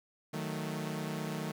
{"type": "chord", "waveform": "sawtooth", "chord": "D# diminished", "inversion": "none", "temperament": "equal", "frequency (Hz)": [155.56, 185, 220], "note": ["D#3", "F#3", "A3"], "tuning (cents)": [0, 0, 0], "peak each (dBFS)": [-34, -38, -36], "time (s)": [0.33, 1.52], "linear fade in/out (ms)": 10, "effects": ["11-bit"]}